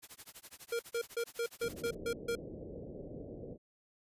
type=noise with tremolo; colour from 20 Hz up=white; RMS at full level=-49 dBFS; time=0.02-1.95 s; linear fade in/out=20 ms; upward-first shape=sine; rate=12 Hz; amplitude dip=100%
type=tone bursts; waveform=square; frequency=467.7 Hz; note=A#4; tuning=6 cents sharp; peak=-33 dBFS; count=8; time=0.72-2.354 s; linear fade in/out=5 ms; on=73 ms; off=150 ms
type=low-pass noise; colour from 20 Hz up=white; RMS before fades=-46 dBFS; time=1.6-3.58 s; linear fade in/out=50 ms; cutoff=550 Hz; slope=48 dB/octave
effects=resampled to 32000 Hz